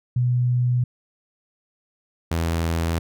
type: tone pair in turn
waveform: sine / sawtooth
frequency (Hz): 123.47 / 82.91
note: B2 / E2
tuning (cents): 0 / +11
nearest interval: perfect fifth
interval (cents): 689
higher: first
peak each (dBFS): -17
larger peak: neither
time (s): 0.16-0.84 / 2.31-2.99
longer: neither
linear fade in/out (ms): 5
effects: none